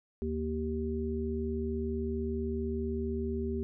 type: harmonic tone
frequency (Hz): 77.78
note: D#2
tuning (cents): 0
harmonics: 1 / 3 / 5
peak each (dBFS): -35 / -35 / -35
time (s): 0.22-3.63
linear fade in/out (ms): 0
effects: none